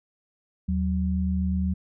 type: tone pair together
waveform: sine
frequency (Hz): 78.3 / 186.41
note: D#2 / F#3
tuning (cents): +11 / +13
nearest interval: octave + minor third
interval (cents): 1502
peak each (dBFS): -25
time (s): 0.68-1.74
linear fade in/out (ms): 10
effects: none